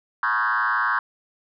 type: tone with frequency modulation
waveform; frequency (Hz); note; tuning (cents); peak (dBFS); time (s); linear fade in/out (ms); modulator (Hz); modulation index
sine; 1318.5; E6; 0; -18; 0.23-0.99; 2; 113; 3.1
effects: tanh soft clip ceiling -15 dBFS